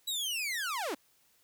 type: linear sweep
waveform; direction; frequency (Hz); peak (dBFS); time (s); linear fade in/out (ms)
sawtooth; down; 3951 to 238.8; -29; 0.07-0.95; 10
effects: white hiss -68 dBFS RMS until 1.43 s